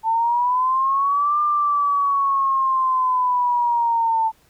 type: linear two-way sweep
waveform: sine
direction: up then down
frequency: 885 to 1197 to 885 Hz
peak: -16 dBFS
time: 0.03-4.32 s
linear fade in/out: 50 ms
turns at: 1.41 s
effects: pink hiss -58 dBFS RMS until 4.49 s